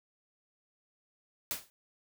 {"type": "noise with exponential decay", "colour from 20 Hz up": "white", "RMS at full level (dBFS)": -31, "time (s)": [1.51, 1.7], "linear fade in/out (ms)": 0, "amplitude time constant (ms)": 40, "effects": []}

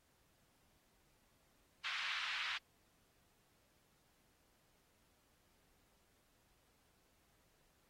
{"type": "band-pass noise", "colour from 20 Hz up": "white", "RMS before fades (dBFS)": -42, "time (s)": [1.84, 2.58], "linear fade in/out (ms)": 10, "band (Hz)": [1200, 3400], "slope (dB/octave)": 24, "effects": ["pink hiss -75 dBFS RMS until 7.89 s", "AAC 48 kbps"]}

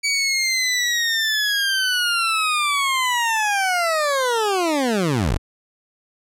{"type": "linear sweep", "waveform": "20% pulse", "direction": "down", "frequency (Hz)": [2286, 30.87], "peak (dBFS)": -13, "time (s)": [0.03, 5.38], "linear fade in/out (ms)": 20, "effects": ["low-pass 11000 Hz 12 dB/octave"]}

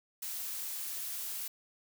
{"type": "noise", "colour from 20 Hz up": "blue", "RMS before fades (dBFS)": -39, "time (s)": [0.22, 1.48], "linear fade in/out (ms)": 5, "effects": []}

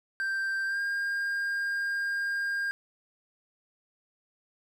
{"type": "tone with pitch glide", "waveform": "triangle", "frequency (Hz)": [1572, 1608.7], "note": ["G6", "G6"], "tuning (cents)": [4, 44], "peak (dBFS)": -26, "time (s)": [0.2, 2.71], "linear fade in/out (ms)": 0, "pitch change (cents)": 40, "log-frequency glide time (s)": [0.66, 0.8], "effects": []}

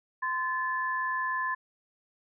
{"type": "tone pair together", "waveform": "sine", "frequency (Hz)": [1032.8, 1737], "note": ["C6", "A6"], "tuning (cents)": [-23, -23], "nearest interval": "major sixth", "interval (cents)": 900, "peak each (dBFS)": [-30, -31], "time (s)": [0.22, 1.55], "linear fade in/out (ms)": 10, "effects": []}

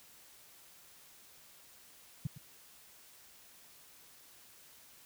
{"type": "tone with echo", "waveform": "sine", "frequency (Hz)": 141.9, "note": "C#3", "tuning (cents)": 41, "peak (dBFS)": -30, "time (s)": [2.25, 2.27], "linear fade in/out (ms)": 5, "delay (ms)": 110, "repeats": 1, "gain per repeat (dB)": -14, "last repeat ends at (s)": 2.38, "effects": ["white hiss -59 dBFS RMS until 5.05 s"]}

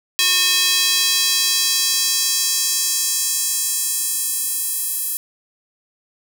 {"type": "tone with high-pass filter sweep", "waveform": "square", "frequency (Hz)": 362.8, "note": "F#4", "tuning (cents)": -34, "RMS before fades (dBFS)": -19, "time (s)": [0.19, 5.17], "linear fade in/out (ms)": 0, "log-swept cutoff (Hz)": [3200, 11000], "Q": 1.3, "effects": []}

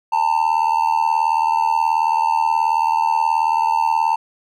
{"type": "tone with amplitude modulation", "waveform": "triangle", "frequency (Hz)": 899, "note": "A5", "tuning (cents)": 37, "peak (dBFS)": -9, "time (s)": [0.12, 4.16], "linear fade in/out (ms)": 10, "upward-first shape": "sine", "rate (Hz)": 78.6, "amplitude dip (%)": 85, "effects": []}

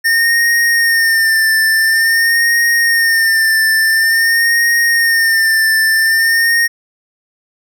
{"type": "tone with vibrato", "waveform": "square", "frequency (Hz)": 1818, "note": "A#6", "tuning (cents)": -44, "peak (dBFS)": -10, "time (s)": [0.04, 6.68], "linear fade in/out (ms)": 20, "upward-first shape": "sine", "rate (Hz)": 0.48, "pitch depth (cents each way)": 43, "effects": []}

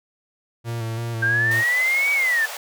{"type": "tone with vibrato", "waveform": "45% pulse", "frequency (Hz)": 115.1, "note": "A#2", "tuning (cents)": -22, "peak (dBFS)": -25, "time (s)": [0.64, 1.64], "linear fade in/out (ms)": 50, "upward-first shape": "square", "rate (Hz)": 3, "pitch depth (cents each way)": 27}
{"type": "linear two-way sweep", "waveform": "sine", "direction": "up then down", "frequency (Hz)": [1569, 2279, 1722], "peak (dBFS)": -17, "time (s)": [1.22, 2.46], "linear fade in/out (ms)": 10, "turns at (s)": 2.12}
{"type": "high-pass noise", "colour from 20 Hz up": "pink", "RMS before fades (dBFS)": -33, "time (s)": [1.51, 2.57], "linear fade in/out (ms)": 2, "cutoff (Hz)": 510, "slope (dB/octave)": 48}
{"effects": []}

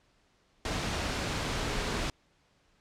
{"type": "tone in noise", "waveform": "sine", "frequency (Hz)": 416, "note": "G#4", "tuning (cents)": 3, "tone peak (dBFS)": -42, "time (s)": [1.67, 2.07], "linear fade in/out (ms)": 2, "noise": "pink", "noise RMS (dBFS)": -32, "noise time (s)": [0.65, 2.1], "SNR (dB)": -13, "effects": ["pink hiss -68 dBFS RMS until 2.8 s", "low-pass 6000 Hz 12 dB/octave"]}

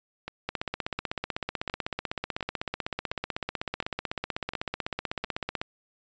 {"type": "two click trains", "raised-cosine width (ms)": 0.3, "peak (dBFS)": [-14, -19], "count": [83, 8], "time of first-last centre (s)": [[0.49, 5.615], [0.28, 5.245]], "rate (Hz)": [16, 1.41], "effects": ["resampled to 16000 Hz"]}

